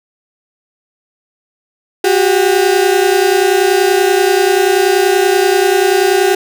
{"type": "tone pair together", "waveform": "35% pulse", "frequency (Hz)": [366.6, 397], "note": ["F#4", "G4"], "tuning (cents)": [-16, 22], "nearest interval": "minor second", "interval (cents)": 138, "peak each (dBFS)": -10, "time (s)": [2.04, 6.35], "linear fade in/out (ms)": 5, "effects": []}